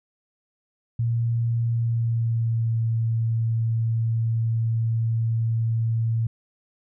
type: tone with pitch glide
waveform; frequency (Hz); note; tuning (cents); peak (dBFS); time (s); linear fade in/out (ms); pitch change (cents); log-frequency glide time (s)
sine; 116.54 to 113.81; A#2 to A#2; 0 to -41; -20; 0.99-6.27; 5; -41; 1.67-2.82
effects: none